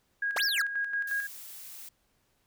sine tone with tremolo, 1638 Hz, G#6, 24 cents flat, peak -27 dBFS, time 0.22-1.27 s, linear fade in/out 5 ms, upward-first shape square, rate 5.6 Hz, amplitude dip 50%
square linear two-way sweep, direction up then down, 277.2 to 5680 to 1214 Hz, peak -28 dBFS, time 0.36-0.62 s, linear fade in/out 5 ms, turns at 0.44 s
blue noise, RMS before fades -45 dBFS, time 1.07-1.89 s, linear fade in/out 5 ms
effects pink hiss -72 dBFS RMS until 2.46 s

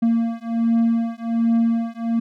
triangle beating tone pair, 229.6 / 230.9 Hz, A#3 / A#3, -26 / -16 cents, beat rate 1.3 Hz, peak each -18 dBFS, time 0.02-2.2 s, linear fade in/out 10 ms, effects none

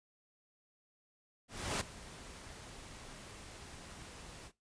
pink noise with ADSR envelope, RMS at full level -34 dBFS, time 1.48-4.52 s, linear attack 330 ms, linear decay 5 ms, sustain -17 dB, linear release 59 ms, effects noise-tail reverb RT60 0.2 s tail -18 dB re dry + resampled to 22050 Hz

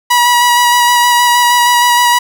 sawtooth tone with vibrato, 968 Hz, B5, 35 cents flat, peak -3 dBFS, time 0.1-2.19 s, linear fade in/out 10 ms, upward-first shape square, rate 6.4 Hz, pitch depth 12 cents each way, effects none

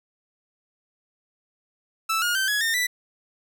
sawtooth tone with pitch steps, 1318.5 / 1429.6 / 1550 / 1680.5 / 1822.1 / 1975.5 Hz, E6 / F6 / G6 / G#6 / A#6 / B6, 0 / +40 / -20 / +20 / -40 / 0 cents, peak -18 dBFS, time 2.09-2.87 s, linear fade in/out 10 ms, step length 130 ms, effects none

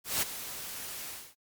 white noise with ADSR envelope, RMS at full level -27 dBFS, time 0.04-1.35 s, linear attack 180 ms, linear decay 16 ms, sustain -13 dB, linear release 270 ms, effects MP3 96 kbps

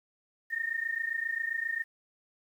sine tone pair together, 1818 / 1845.5 Hz, A#6 / A#6, -44 / -18 cents, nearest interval unison, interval 26 cents, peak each -33 / -33 dBFS, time 0.5-1.84 s, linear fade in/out 20 ms, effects 10-bit

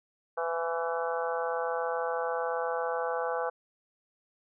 harmonic tone with a mistuned harmonic, 167 Hz, E3, 23 cents sharp, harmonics 3 / 4 / 5 / 6 / 7 / 8 / 9, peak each -32 / -36 / -35 / -42 / -38 / -41 / -40 dBFS, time 0.37-3.5 s, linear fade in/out 10 ms, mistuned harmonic 7, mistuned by -28 cents, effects none

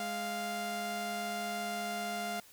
sawtooth tone pair together, 207.7 / 698 Hz, G#3 / F5, 0 / -1 cents, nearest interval octave + major sixth, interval 2099 cents, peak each -37 / -32 dBFS, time 0-2.4 s, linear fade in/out 2 ms, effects white hiss -58 dBFS RMS until 2.52 s

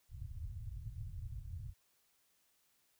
white low-pass noise, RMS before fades -45 dBFS, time 0.09-1.74 s, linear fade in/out 50 ms, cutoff 120 Hz, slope 48 dB/octave, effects white hiss -75 dBFS RMS until 2.99 s

